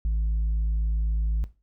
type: tone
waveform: sine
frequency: 54 Hz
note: A1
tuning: 32 cents flat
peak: -19 dBFS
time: 0.05-1.44 s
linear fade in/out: 0 ms
effects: noise-tail reverb RT60 0.3 s tail -17 dB re dry + tanh soft clip ceiling -21 dBFS